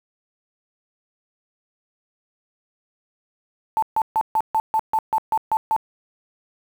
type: tone bursts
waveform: sine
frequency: 880 Hz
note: A5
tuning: in tune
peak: -16 dBFS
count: 11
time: 3.77-5.764 s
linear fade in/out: 0 ms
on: 54 ms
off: 140 ms
effects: 7-bit